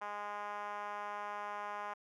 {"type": "tone with band-pass filter", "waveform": "5% pulse", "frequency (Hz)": 206.2, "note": "G#3", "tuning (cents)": -12, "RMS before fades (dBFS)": -42, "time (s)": [0.01, 1.94], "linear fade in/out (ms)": 10, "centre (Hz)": 930, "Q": 2.2, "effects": []}